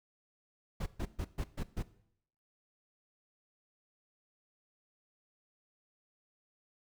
brown noise bursts, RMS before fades -35 dBFS, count 6, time 0.8-1.828 s, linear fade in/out 10 ms, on 63 ms, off 130 ms, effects noise-tail reverb RT60 0.7 s tail -17 dB re dry

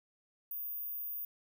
sine tone, 14917 Hz, A#9, in tune, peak -37 dBFS, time 0.51-1.25 s, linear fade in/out 2 ms, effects none

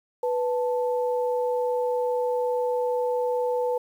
sine tone pair together, 493.9 / 878.8 Hz, B4 / A5, 0 / -2 cents, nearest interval minor seventh, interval 998 cents, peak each -23 / -30 dBFS, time 0.23-3.78 s, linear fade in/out 5 ms, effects 9-bit

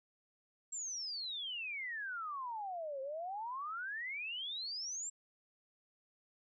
sine exponential two-way sweep, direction down then up, 7600 to 523.3 to 7600 Hz, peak -39 dBFS, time 0.72-5.1 s, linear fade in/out 10 ms, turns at 3.01 s, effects none

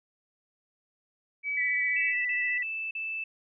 sine tone, 2284 Hz, D7, 49 cents flat, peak -28 dBFS, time 1.43-2.14 s, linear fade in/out 50 ms
sine tone with vibrato, 1975.5 Hz, B6, in tune, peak -27 dBFS, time 1.57-2.63 s, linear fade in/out 5 ms, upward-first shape sine, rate 15 Hz, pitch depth 16 cents each way
sine tone bursts, 2637 Hz, E7, in tune, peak -31 dBFS, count 4, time 1.96-3.24 s, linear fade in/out 5 ms, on 290 ms, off 40 ms
effects none

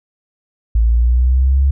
sine linear sweep, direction up, 55.1 to 69.5 Hz, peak -9 dBFS, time 0.75-1.71 s, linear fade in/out 5 ms, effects none

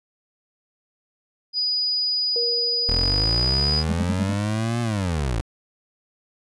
sine tone, 4940 Hz, D#8, 13 cents flat, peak -20 dBFS, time 1.53-3.84 s, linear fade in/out 50 ms
sine tone with exponential decay, 472.8 Hz, A#4, 24 cents sharp, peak -24 dBFS, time 2.36-4.53 s, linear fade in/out 1 ms, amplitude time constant 470 ms
25% pulse linear two-way sweep, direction up then down, 38.96 to 120 to 50.2 Hz, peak -18 dBFS, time 2.89-5.41 s, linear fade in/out 0 ms, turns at 4.81 s
triangle tone bursts, 206.9 Hz, G#3, 6 cents flat, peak -19 dBFS, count 5, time 3.89-4.333 s, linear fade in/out 5 ms, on 43 ms, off 57 ms
effects resampled to 24000 Hz

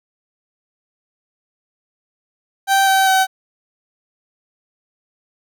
30% pulse tone with pitch steps, 780 / 770.6 / 761.3 Hz, G5 / G5 / F#5, -9 / -30 / +49 cents, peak -9 dBFS, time 2.67-3.27 s, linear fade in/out 50 ms, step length 200 ms, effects none

